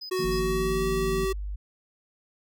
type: tone bursts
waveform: triangle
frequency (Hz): 5010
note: D#8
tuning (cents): +11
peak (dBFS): -35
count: 3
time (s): 0.01-0.398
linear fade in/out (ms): 10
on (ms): 88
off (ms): 62
type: tone with pitch glide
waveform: square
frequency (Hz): 370.4 to 383.2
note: F#4 to G4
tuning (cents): +2 to -39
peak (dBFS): -26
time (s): 0.11-1.33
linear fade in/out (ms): 10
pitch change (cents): +59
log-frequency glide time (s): 0.24-0.85
type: chord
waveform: sine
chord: Eb suspended second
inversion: none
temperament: equal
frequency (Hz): 155.56 / 174.61 / 233.1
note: Eb3 / F3 / Bb3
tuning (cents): 0 / 0 / 0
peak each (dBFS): -35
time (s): 0.19-1.25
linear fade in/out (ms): 5
type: tone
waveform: sine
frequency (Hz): 50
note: G1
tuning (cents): +35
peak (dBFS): -30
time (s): 0.24-1.56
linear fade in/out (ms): 10
effects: none